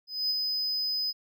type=tone with ADSR envelope; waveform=triangle; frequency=5020 Hz; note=D#8; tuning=15 cents sharp; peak=-23 dBFS; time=0.07-1.13 s; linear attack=230 ms; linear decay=26 ms; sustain=-3 dB; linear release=32 ms; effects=none